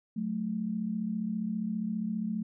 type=tone pair together; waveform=sine; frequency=184.2 / 219.1 Hz; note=F#3 / A3; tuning=-7 / -7 cents; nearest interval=minor third; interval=300 cents; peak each=-35 / -31 dBFS; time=0.16-2.43 s; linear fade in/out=10 ms; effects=none